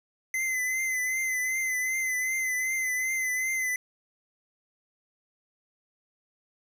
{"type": "tone with vibrato", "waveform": "square", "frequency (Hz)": 2044, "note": "C7", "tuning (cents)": -41, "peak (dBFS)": -27, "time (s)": [0.34, 3.76], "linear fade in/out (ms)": 2, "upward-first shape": "triangle", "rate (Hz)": 2.6, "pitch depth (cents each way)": 47, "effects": []}